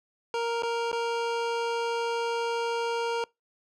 25% pulse tone with dropouts, 466.2 Hz, A#4, in tune, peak -23 dBFS, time 0.34-3.24 s, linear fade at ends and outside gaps 1 ms, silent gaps 0.623-0.633 / 0.916-0.928 s, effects noise-tail reverb RT60 0.2 s tail -25 dB re dry + low-pass 5000 Hz 12 dB/octave

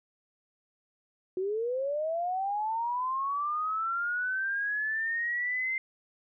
sine linear sweep, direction up, 361.6 to 2091 Hz, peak -28 dBFS, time 1.37-5.78 s, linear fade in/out 2 ms, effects none

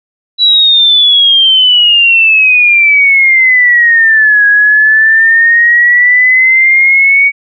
sine exponential two-way sweep, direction down then up, 3951 to 1655 to 2253 Hz, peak -3 dBFS, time 0.38-7.32 s, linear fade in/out 50 ms, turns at 4.46 s, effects none

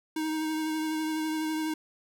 square tone with vibrato, 313.4 Hz, D#4, 13 cents sharp, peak -29 dBFS, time 0.16-1.74 s, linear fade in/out 5 ms, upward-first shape triangle, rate 12 Hz, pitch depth 22 cents each way, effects none

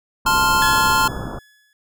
pink low-pass noise, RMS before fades -29 dBFS, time 0.25-1.39 s, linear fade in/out 5 ms, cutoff 1500 Hz, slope 96 dB/octave
square chord, F major, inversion first, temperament equal, 880 / 1046.5 / 1396.9 Hz, A5 / C6 / F6, 0 / 0 / 0 cents, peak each -21 / -19 / -19 dBFS, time 0.26-1.08 s, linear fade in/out 5 ms
click train, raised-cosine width 3 ms, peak -21 dBFS, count 64, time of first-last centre 0.32-1.286 s, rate 65.2 Hz
sawtooth tone with exponential decay, 1700 Hz, G#6, 40 cents sharp, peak -16 dBFS, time 0.62-1.73 s, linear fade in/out 1 ms, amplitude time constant 240 ms
effects none

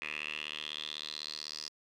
10% pulse tone with band-pass filter sweep, 76 Hz, D#2, 40 cents flat, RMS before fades -41 dBFS, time 0.02-1.69 s, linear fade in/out 0 ms, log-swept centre 2400 to 5100 Hz, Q 6.6, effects none

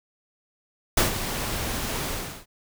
pink noise with ADSR envelope, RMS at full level -18 dBFS, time 0.97-2.46 s, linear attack 6 ms, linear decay 130 ms, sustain -11 dB, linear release 370 ms, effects none

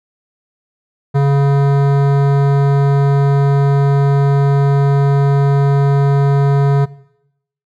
sine tone with hard clipping, 140 Hz, C#3, 18 cents sharp, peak -11 dBFS, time 1.14-6.86 s, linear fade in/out 20 ms, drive 16 dB, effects noise-tail reverb RT60 0.8 s tail -19 dB re dry

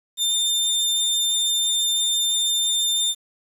sawtooth tone, 3603 Hz, A7, 40 cents sharp, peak -16 dBFS, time 0.17-3.15 s, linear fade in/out 50 ms, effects resampled to 32000 Hz + 8-bit

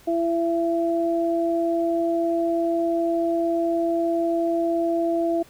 sine tone pair together, 335.2 / 672 Hz, E4 / E5, +29 / +33 cents, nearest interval octave, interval 1204 cents, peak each -22 / -23 dBFS, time 0.07-5.43 s, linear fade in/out 10 ms, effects pink hiss -52 dBFS RMS until 5.49 s

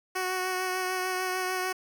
10% pulse tone with vibrato, 370 Hz, F#4, in tune, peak -20 dBFS, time 0.15-1.73 s, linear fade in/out 10 ms, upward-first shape triangle, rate 6.7 Hz, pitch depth 20 cents each way, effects 9-bit

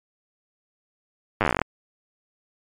slowing click train, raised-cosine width 0.5 ms, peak -5 dBFS, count 14, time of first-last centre 1.41-1.617 s, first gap 9 ms, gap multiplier 1.09, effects MP3 96 kbps

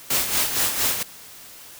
white noise with tremolo, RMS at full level -20 dBFS, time 0.1-1.03 s, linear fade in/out 5 ms, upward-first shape sine, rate 4.3 Hz, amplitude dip 60%, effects white hiss -43 dBFS RMS until 1.79 s

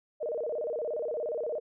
sine tone with vibrato, 536 Hz, C5, 42 cents sharp, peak -30 dBFS, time 0.2-1.6 s, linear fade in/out 20 ms, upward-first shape square, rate 17 Hz, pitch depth 230 cents each way, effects none

